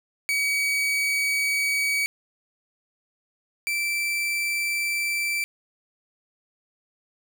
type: tone pair in turn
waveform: 40% pulse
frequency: 2267 / 2336 Hz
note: C#7 / D7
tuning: +38 / -10 cents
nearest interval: minor second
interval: 52 cents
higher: second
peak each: -21 / -23 dBFS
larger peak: first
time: 0.29-2.06 / 3.67-5.44 s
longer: neither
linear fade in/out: 0 ms
effects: none